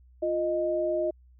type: tone pair together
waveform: sine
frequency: 349.2 / 621 Hz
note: F4 / D#5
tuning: 0 / -3 cents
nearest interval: minor seventh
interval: 997 cents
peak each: -29 / -26 dBFS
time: 0.22-1.11 s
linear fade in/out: 10 ms
effects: added 62 Hz sine -53 dBFS peak until 1.39 s